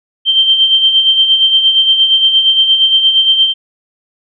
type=tone with tremolo; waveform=sine; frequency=3136 Hz; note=G7; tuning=in tune; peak=-4 dBFS; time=0.25-3.54 s; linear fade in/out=50 ms; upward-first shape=sine; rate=8.6 Hz; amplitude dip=55%; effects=none